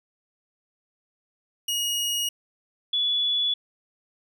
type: tone pair in turn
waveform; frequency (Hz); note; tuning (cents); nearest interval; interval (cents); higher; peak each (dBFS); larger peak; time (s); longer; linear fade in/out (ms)
sawtooth / sine; 2880 / 3423; F#7 / A7; -47 / -48; minor third; 299; second; -21; neither; 1.68-2.29 / 2.93-3.54; neither; 5
effects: none